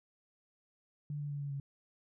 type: tone with pitch steps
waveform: sine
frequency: 146.9 / 145.5 / 143.6 / 142.3 / 139.3 Hz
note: D3 / D3 / D3 / C#3 / C#3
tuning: +1 / -16 / -39 / +46 / +9 cents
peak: -36 dBFS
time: 1.1-1.6 s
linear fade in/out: 2 ms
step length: 100 ms
effects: none